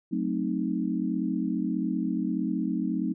sine chord, F# diminished seventh, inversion none, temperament equal, 185 / 220 / 261.6 / 311.1 Hz, F#3 / A3 / C4 / Eb4, 0 / 0 / 0 / 0 cents, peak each -31 dBFS, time 0.11-3.14 s, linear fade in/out 20 ms, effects none

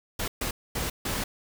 pink noise bursts at uneven times, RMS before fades -30 dBFS, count 4, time 0.19-0.28 / 0.41-0.51 / 0.75-0.9 / 1.05-1.24 s, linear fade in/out 5 ms, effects none

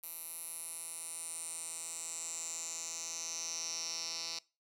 10% pulse tone with band-pass filter sweep, 165.8 Hz, E3, 10 cents sharp, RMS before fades -42 dBFS, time 0.03-4.39 s, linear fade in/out 5 ms, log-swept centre 12000 to 5000 Hz, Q 6.3, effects noise-tail reverb RT60 0.3 s tail -22 dB re dry

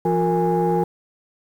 sine tone cluster, 171 / 358.6 / 462.3 / 825 Hz, F3 / F4 / A#4 / G#5, -36 / +46 / -14 / -12 cents, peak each -21 dBFS, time 0.05-0.84 s, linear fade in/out 5 ms, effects tanh soft clip ceiling -11 dBFS + 8-bit

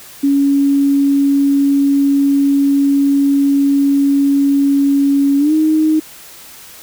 sine tone with pitch glide, 279.6 to 312 Hz, C#4 to D#4, +15 to +5 cents, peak -9 dBFS, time 0.23-6 s, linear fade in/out 10 ms, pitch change +190 cents, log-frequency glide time 5.38-5.53 s, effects white hiss -37 dBFS RMS until 6.82 s

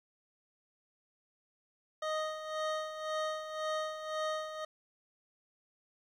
25% pulse tone with tremolo, 622.3 Hz, D#5, in tune, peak -28 dBFS, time 2.02-4.65 s, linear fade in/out 5 ms, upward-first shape sine, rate 1.9 Hz, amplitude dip 65%, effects low-pass 5000 Hz 12 dB/octave + 11-bit

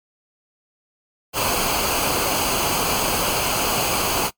pink noise with comb filter, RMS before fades -21 dBFS, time 1.33-4.31 s, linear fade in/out 50 ms, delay 0.54 ms, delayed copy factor -0.65, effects noise-tail reverb RT60 0.1 s tail -21 dB re dry + MP3 96 kbps

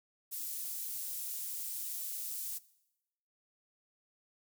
pink high-pass noise, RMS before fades -40 dBFS, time 0.31-2.59 s, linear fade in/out 20 ms, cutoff 11000 Hz, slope 12 dB/octave, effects noise-tail reverb RT60 0.9 s tail -20 dB re dry

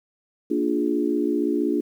sine chord, Bb dominant seventh, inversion none, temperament equal, 233.1 / 293.7 / 349.2 / 415.3 Hz, Bb3 / D4 / F4 / Ab4, 0 / 0 / 0 / 0 cents, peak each -28 / -23 / -25 / -28 dBFS, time 0.5-1.81 s, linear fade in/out 10 ms, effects 9-bit

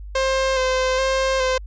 sawtooth tone with vibrato, 523.3 Hz, C5, in tune, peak -14 dBFS, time 0.15-1.58 s, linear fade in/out 5 ms, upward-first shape square, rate 1.2 Hz, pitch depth 22 cents each way, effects added 50 Hz sine -32 dBFS peak until 1.66 s + resampled to 16000 Hz

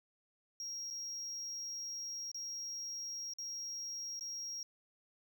triangle tone with dropouts, 5610 Hz, F8, 7 cents sharp, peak -39 dBFS, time 0.6-4.63 s, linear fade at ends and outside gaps 1 ms, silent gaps 0.903-0.908 / 2.316-2.345 / 3.336-3.385 / 4.194-4.209 s, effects none

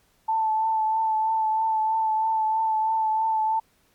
sine tone with vibrato, 880 Hz, A5, in tune, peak -20 dBFS, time 0.28-3.6 s, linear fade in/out 10 ms, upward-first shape triangle, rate 3.1 Hz, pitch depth 25 cents each way, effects pink hiss -64 dBFS RMS until 3.94 s + MP3 96 kbps

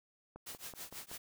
click train, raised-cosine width 1 ms, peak -35 dBFS, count 5, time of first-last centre 0.36-1.115 s, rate 5.3 Hz
white noise with tremolo, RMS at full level -44 dBFS, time 0.46-1.18 s, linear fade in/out 10 ms, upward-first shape triangle, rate 6.2 Hz, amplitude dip 100%
effects none

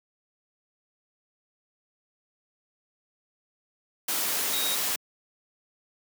sine tone in noise, 3771 Hz, A#7, 19 cents sharp, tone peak -30 dBFS, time 4.53-4.75 s, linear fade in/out 5 ms, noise white, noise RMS -28 dBFS, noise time 4.08-4.96 s, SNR -5 dB, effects high-pass 200 Hz 12 dB/octave

